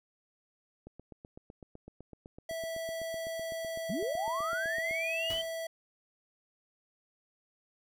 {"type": "click train", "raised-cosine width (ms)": 2, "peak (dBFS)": -34, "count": 33, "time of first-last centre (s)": [0.87, 4.91], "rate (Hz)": 7.92}
{"type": "tone", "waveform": "square", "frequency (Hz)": 656, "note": "E5", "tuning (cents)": -9, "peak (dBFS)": -36, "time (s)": [2.49, 5.67], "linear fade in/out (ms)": 5}
{"type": "linear sweep", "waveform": "sine", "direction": "up", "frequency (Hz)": [146.8, 3134], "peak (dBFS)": -32, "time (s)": [3.89, 5.42], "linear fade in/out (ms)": 10}
{"type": "noise with exponential decay", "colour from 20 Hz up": "pink", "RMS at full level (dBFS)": -39, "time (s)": [5.3, 5.55], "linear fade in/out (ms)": 1, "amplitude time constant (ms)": 53}
{"effects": []}